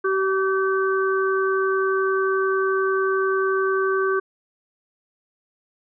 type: harmonic tone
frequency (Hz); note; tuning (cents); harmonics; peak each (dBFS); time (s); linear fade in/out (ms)
384.1; G4; -35; 1 / 3 / 4; -20 / -25 / -26; 0.04-4.2; 10
effects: none